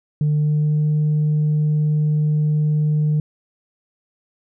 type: tone with pitch glide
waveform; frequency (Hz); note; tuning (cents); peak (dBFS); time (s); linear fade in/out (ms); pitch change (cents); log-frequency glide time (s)
sine; 150 to 151.57; D3 to D#3; +37 to -45; -13; 0.21-3.2; 2; +18; 0.37-0.87
effects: tanh soft clip ceiling -13 dBFS